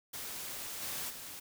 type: noise with level steps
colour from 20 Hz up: white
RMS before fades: -42 / -39 / -46 dBFS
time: 0.13-1.4 s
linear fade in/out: 10 ms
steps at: 0.81 / 1.09 s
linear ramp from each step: 20 ms
effects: none